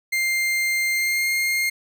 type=tone with pitch glide; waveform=40% pulse; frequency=2100 to 2123 Hz; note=C7 to C7; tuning=+6 to +25 cents; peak=-19 dBFS; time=0.12-1.7 s; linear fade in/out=10 ms; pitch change=+19 cents; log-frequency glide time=0.93-1.28 s; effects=none